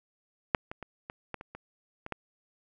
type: clicks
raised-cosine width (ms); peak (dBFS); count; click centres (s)
0.5; -7 / -23 / -25 / -23 / -20 / -27 / -27 / -24 / -18; 9; 0.548 / 0.715 / 0.827 / 1.099 / 1.343 / 1.411 / 1.55 / 2.064 / 2.123
effects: none